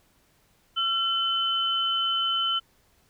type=tone pair together; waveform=sine; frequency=1355 / 3042 Hz; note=E6 / F#7; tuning=+47 / +47 cents; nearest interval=octave + major second; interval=1400 cents; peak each=-28 / -24 dBFS; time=0.76-2.6 s; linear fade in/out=20 ms; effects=pink hiss -64 dBFS RMS until 3.09 s